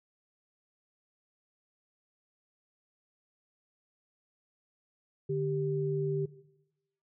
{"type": "tone pair together", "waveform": "sine", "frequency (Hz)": [147.86, 392], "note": ["D3", "G4"], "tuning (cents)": [12, 0], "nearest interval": "octave + perfect fourth", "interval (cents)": 1688, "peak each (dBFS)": [-32, -31], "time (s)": [5.29, 6.26], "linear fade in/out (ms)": 10, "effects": ["noise-tail reverb RT60 0.9 s tail -17 dB re dry"]}